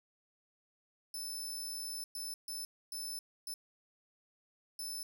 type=tone bursts at uneven times; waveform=20% pulse; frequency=5274 Hz; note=E8; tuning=in tune; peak=-34 dBFS; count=6; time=1.14-2.04 / 2.15-2.34 / 2.48-2.65 / 2.92-3.19 / 3.47-3.54 / 4.79-5.03 s; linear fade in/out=2 ms; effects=none